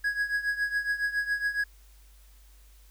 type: tone with tremolo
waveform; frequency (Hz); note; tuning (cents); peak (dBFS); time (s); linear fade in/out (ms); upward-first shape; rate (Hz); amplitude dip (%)
triangle; 1661.2; G#6; 0; -21; 0.04-1.64; 5; triangle; 7.2; 85
effects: added 50 Hz sine -52 dBFS peak until 2.9 s + white hiss -62 dBFS RMS until 2.9 s